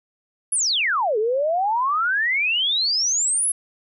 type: exponential two-way sweep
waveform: sine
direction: down then up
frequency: 11080 to 413.5 to 11080 Hz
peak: -18 dBFS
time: 0.52-3.52 s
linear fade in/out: 5 ms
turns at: 1.18 s
effects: none